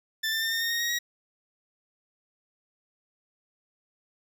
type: tone with pitch steps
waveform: 20% pulse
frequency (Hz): 1768 / 1786.5 / 1805.1 / 1824 / 1843.1 / 1862.3 / 1881.8 / 1901.5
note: A6 / A6 / A6 / A#6 / A#6 / A#6 / A#6 / A#6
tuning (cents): +8 / +26 / +44 / -38 / -20 / -2 / +16 / +34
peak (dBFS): -21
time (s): 0.23-0.99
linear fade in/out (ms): 10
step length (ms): 95
effects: none